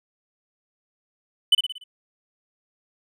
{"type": "tone with echo", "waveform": "triangle", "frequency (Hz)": 2999, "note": "F#7", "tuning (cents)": 23, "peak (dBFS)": -10, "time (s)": [1.52, 1.55], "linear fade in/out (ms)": 5, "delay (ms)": 58, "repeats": 5, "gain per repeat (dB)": -6, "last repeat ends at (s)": 1.84, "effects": []}